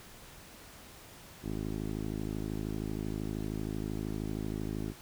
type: tone with low-pass filter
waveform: 10% pulse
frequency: 52.9 Hz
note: G#1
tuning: 33 cents sharp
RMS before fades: -36 dBFS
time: 1.42-4.94 s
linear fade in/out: 50 ms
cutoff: 380 Hz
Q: 1.7
effects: pink hiss -52 dBFS RMS until 5.01 s